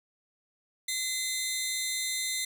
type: tone pair together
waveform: 15% pulse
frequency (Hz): 2051 / 3654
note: C7 / A#7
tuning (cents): -35 / -35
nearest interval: minor seventh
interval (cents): 1000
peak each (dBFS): -26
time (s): 0.88-2.45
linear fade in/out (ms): 5
effects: none